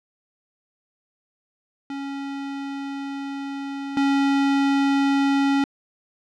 square tone pair in turn, 277.2 / 277.2 Hz, C#4 / C#4, 0 / 0 cents, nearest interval unison, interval 0 cents, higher neither, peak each -29 / -18 dBFS, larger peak second, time 1.9-3.97 / 3.97-5.64 s, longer first, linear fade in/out 2 ms, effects low-pass 4000 Hz 12 dB/octave

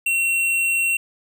sine tone with tanh clipping, 2728 Hz, F7, 41 cents flat, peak -19 dBFS, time 0.06-0.97 s, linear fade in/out 5 ms, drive 15 dB, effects none

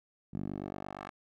10% pulse tone with band-pass filter sweep, 48.66 Hz, G1, 12 cents flat, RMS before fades -40 dBFS, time 0.33-1.1 s, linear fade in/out 10 ms, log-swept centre 180 to 1300 Hz, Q 1.2, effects none

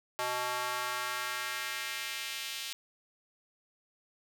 square tone with high-pass filter sweep, 124.4 Hz, B2, 13 cents sharp, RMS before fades -36 dBFS, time 0.19-2.73 s, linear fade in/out 0 ms, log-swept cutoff 770 to 3200 Hz, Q 1.4, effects none

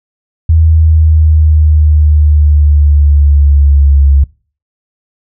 sine exponential sweep, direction down, 80.6 to 69.2 Hz, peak -3 dBFS, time 0.49-4.24 s, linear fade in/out 5 ms, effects noise-tail reverb RT60 0.4 s tail -23 dB re dry

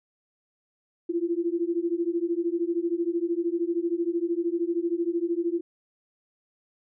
sine beating tone pair, 334.9 / 347.9 Hz, E4 / F4, +27 / -7 cents, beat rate 13 Hz, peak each -27 dBFS, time 1.09-5.61 s, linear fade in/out 10 ms, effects none

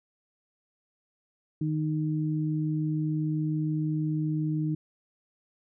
sine tone pair together, 154.6 / 308.8 Hz, D#3 / D#4, -11 / -13 cents, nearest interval octave, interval 1198 cents, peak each -27 / -30 dBFS, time 1.61-4.75 s, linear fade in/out 5 ms, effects none

